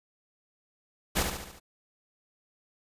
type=noise with echo; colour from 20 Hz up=pink; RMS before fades=-26 dBFS; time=1.15-1.24 s; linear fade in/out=20 ms; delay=72 ms; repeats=5; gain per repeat=-5 dB; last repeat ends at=1.6 s; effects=resampled to 32000 Hz